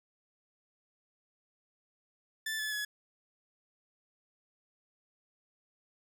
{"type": "tone with pitch steps", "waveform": "sawtooth", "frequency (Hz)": [1759, 1725.8, 1693.2], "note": ["A6", "A6", "G#6"], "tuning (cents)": [-1, -34, 33], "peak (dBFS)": -30, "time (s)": [2.46, 2.85], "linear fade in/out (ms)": 5, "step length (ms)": 130, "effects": []}